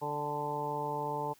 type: harmonic tone with a mistuned harmonic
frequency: 146.83 Hz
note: D3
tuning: in tune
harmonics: 1 / 2 / 3 / 4 / 5 / 6 / 7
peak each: -42 / -45 / -39 / -42 / -45 / -35 / -43 dBFS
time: 0.01-1.34 s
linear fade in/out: 20 ms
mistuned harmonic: 5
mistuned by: +56 cents
effects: white hiss -63 dBFS RMS until 1.39 s